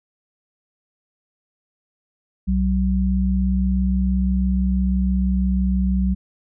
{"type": "tone pair together", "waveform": "sine", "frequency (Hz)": [63.14, 189.2], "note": ["B1", "F#3"], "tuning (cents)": [39, 39], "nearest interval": "octave + perfect fifth", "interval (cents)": 1900, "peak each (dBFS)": -19, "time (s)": [2.47, 6.15], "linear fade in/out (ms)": 20, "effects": []}